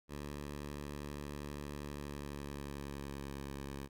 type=tone with pitch glide; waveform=10% pulse; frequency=72.5 to 69.39 Hz; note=D2 to C#2; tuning=-22 to +2 cents; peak=-34 dBFS; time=0.08-3.89 s; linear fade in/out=50 ms; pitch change=-76 cents; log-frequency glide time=1.82-3.36 s; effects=none